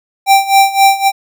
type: tone with tremolo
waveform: square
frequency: 784 Hz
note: G5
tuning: in tune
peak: -4 dBFS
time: 0.26-1.12 s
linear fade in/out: 50 ms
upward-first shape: sine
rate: 3.8 Hz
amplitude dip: 85%
effects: none